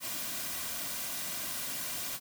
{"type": "noise with comb filter", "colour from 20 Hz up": "white", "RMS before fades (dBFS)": -37, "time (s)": [0, 2.2], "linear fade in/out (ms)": 50, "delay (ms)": 2.3, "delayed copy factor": -0.5, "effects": []}